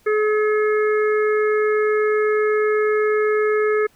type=harmonic tone with a mistuned harmonic; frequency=426 Hz; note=G#4; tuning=44 cents sharp; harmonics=1 / 3 / 4 / 5; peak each=-16 / -26 / -28 / -30 dBFS; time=0.06-3.87 s; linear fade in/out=10 ms; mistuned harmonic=5; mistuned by=+16 cents; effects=pink hiss -57 dBFS RMS until 3.95 s